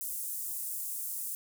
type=high-pass noise; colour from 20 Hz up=pink; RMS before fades=-37 dBFS; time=0.01-1.35 s; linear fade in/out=0 ms; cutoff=8800 Hz; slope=24 dB/octave; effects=none